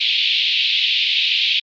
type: band-pass noise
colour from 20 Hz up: white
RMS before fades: -18 dBFS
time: 0-1.6 s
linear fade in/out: 10 ms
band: 2500 to 3900 Hz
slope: 48 dB/octave
effects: Opus 48 kbps